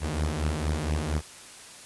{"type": "beating tone pair", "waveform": "sawtooth", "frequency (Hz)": [74.2, 78.5], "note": ["D2", "D#2"], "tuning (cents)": [18, 16], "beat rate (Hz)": 4.3, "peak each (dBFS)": -25, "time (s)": [0, 1.22], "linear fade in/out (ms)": 50, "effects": ["white hiss -46 dBFS RMS until 1.85 s", "resampled to 24000 Hz"]}